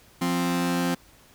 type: tone pair together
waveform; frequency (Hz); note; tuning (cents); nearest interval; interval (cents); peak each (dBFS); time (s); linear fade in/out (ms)
sawtooth; 174.61 / 261.8; F3 / C4; 0 / +1; perfect fifth; 701; -22 / -21; 0.21-0.95; 10
effects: pink hiss -55 dBFS RMS until 1.34 s